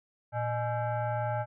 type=tone with frequency modulation; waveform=sine; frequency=115.8 Hz; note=A#2; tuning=11 cents flat; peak=-28 dBFS; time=0.32-1.46 s; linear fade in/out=50 ms; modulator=727 Hz; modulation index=1.3; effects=none